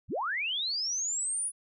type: linear sweep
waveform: sine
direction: up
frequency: 30.33 to 9956 Hz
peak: -29 dBFS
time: 0.08-1.52 s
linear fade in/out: 50 ms
effects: none